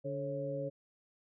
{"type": "harmonic tone with a mistuned harmonic", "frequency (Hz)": 144.1, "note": "D3", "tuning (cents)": -33, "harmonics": [1, 2, 3, 4], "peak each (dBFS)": [-41, -44, -44, -37], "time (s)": [0.04, 0.7], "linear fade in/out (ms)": 20, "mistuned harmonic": 4, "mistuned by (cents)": -87, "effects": []}